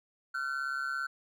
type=ring-modulated tone; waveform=triangle; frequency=1444 Hz; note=F#6; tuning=43 cents flat; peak=-27 dBFS; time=0.34-1.07 s; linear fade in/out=10 ms; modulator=68.9 Hz; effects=none